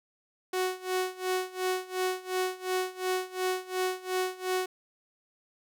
sawtooth tone with tremolo, 370 Hz, F#4, in tune, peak -22 dBFS, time 0.53-4.66 s, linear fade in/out 5 ms, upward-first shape sine, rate 2.8 Hz, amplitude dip 90%, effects none

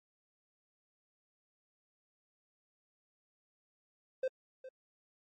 triangle tone with echo, 520 Hz, C5, 11 cents flat, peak -28 dBFS, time 4.23-4.28 s, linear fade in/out 5 ms, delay 410 ms, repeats 1, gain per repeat -15 dB, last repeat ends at 4.69 s, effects MP3 32 kbps

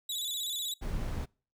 sawtooth tone with vibrato, 3655 Hz, A#7, 35 cents flat, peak -30 dBFS, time 0.09-0.74 s, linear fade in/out 5 ms, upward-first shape square, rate 16 Hz, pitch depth 86 cents each way
brown noise, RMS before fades -34 dBFS, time 0.81-1.26 s, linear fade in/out 20 ms
effects noise-tail reverb RT60 0.4 s tail -26 dB re dry

